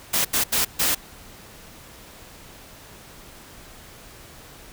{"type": "noise bursts at uneven times", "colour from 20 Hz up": "white", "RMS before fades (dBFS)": -21, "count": 4, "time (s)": [[0.13, 0.25], [0.33, 0.44], [0.52, 0.65], [0.79, 0.95]], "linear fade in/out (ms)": 10, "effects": ["pink hiss -45 dBFS RMS until 4.72 s"]}